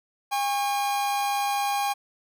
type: tone pair together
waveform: 45% pulse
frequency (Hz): 809.4 / 1098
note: G#5 / C#6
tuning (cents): -45 / -17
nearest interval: perfect fourth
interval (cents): 528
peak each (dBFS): -24 / -33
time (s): 0.31-1.94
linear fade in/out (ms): 20
effects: none